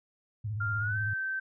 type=tone with vibrato; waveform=sine; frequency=105.6 Hz; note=G#2; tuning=29 cents sharp; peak=-31 dBFS; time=0.44-1.14 s; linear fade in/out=10 ms; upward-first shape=square; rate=16 Hz; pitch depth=87 cents each way
type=tone with pitch glide; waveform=sine; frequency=1396.9 to 1550 Hz; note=F6 to G6; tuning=0 to -20 cents; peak=-30 dBFS; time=0.6-1.4 s; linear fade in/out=10 ms; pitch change=+180 cents; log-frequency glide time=0.79-0.98 s
effects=none